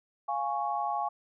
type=chord; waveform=sine; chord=Db major; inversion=first; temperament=equal; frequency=698.5 / 830.6 / 1108.7 Hz; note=F5 / Ab5 / Db6; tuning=0 / 0 / 0 cents; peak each=-34 / -31 / -34 dBFS; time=0.28-1.09 s; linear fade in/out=10 ms; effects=none